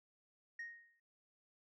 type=tone with exponential decay; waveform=sine; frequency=1864.7 Hz; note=A#6; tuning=in tune; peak=-39 dBFS; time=0.59-1 s; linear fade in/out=5 ms; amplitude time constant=89 ms; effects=tanh soft clip ceiling -41 dBFS